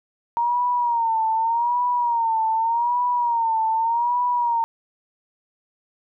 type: tone with vibrato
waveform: sine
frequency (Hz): 932.3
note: A#5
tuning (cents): 0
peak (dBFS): -18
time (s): 0.37-4.64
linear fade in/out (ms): 0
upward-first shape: sine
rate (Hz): 0.84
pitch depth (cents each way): 87
effects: none